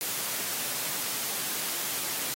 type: high-pass noise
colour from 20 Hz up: white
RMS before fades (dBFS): -32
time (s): 0.01-2.34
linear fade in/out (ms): 0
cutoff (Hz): 110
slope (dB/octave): 48
effects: AAC 48 kbps